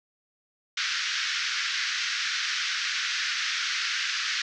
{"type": "band-pass noise", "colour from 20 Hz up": "pink", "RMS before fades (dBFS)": -29, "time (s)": [0.77, 4.42], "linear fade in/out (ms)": 5, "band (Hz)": [1400, 6000], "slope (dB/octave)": 48, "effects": []}